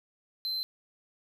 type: tone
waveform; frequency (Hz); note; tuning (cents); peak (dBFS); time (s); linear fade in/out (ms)
triangle; 4091; C8; -40; -29; 0.45-0.63; 0
effects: none